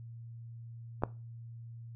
clicks, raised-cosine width 1 ms, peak -29 / -14 dBFS, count 2, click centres 1.023 / 1.036 s, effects noise-tail reverb RT60 0.3 s tail -19 dB re dry + added 116 Hz sine -44 dBFS peak until 1.95 s

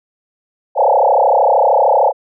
sine tone with frequency modulation, 698.5 Hz, F5, in tune, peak -8 dBFS, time 0.75-2.13 s, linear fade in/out 50 ms, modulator 33.1 Hz, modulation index 5.8, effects none

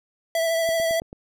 square tone with vibrato, 659.3 Hz, E5, in tune, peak -21 dBFS, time 0.35-1 s, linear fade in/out 2 ms, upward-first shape triangle, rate 13 Hz, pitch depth 24 cents each way
click train, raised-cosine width 2 ms, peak -25 dBFS, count 5, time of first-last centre 0.69-1.129 s, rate 9.11 Hz
effects none

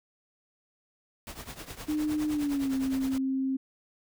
pink noise with tremolo, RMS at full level -39 dBFS, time 1.27-3.18 s, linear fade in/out 0 ms, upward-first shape triangle, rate 9.7 Hz, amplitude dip 85%
sine tone with pitch glide, 303.5 to 265.7 Hz, D#4 to C4, -43 to +27 cents, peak -26 dBFS, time 1.88-3.57 s, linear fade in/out 10 ms, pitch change -230 cents, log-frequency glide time 2.3-2.73 s
effects none

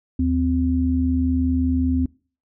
sine tone pair together, 77.7 / 258.4 Hz, D#2 / C4, -2 / -21 cents, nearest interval octave + major sixth, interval 2081 cents, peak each -21 / -19 dBFS, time 0.19-2.06 s, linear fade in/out 5 ms, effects noise-tail reverb RT60 0.4 s tail -24 dB re dry

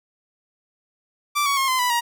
sawtooth tone with pitch steps, 1170 / 1121.7 / 1075.4 / 1031 / 988.4 / 947.6 Hz, D6 / C#6 / C6 / C6 / B5 / A#5, -7 / +20 / +47 / -26 / +1 / +28 cents, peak -15 dBFS, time 1.35-2.01 s, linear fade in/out 20 ms, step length 110 ms, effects none

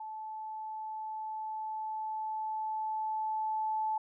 sine tone with level ramp, 870 Hz, A5, 20 cents flat, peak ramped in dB -39 to -29 dBFS, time 0-3.98 s, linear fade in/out 5 ms, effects none

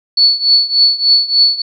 sine tone with tremolo, 4435 Hz, C#8, in tune, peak -4 dBFS, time 0.17-1.62 s, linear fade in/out 5 ms, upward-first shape triangle, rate 3.4 Hz, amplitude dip 90%, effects none

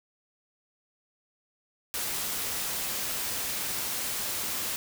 white noise, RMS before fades -32 dBFS, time 1.94-4.76 s, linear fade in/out 0 ms, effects none

